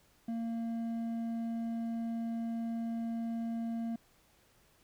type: tone with hard clipping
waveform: sine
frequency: 229.6 Hz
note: A#3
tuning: 26 cents flat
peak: -35 dBFS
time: 0.28-3.96 s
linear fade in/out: 5 ms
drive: 5 dB
effects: pink hiss -67 dBFS RMS until 4.83 s